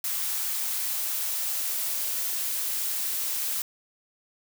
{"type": "noise with high-pass filter sweep", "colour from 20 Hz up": "blue", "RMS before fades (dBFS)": -29, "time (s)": [0.04, 3.62], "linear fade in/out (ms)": 2, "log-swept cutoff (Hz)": [970, 210], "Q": 1.4, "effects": []}